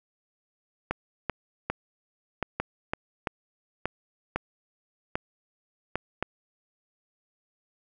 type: clicks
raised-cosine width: 0.5 ms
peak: -12 dBFS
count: 12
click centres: 0.91 / 1.297 / 1.7 / 2.427 / 2.6 / 2.935 / 3.272 / 3.856 / 4.36 / 5.155 / 5.956 / 6.226 s
effects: none